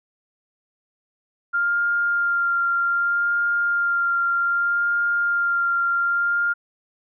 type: tone with vibrato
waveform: sine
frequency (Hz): 1396.9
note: F6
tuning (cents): 0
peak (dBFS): -18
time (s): 1.53-6.54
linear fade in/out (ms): 20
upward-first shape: sine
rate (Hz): 0.64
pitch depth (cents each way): 13
effects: none